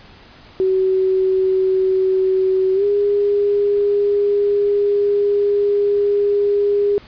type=tone with pitch glide; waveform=sine; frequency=377.8 to 407.3 Hz; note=F#4 to G#4; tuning=+36 to -34 cents; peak=-13 dBFS; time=0.6-6.98 s; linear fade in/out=0 ms; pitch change=+130 cents; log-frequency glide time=2.74-2.84 s; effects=pink hiss -44 dBFS RMS until 7.07 s + resampled to 11025 Hz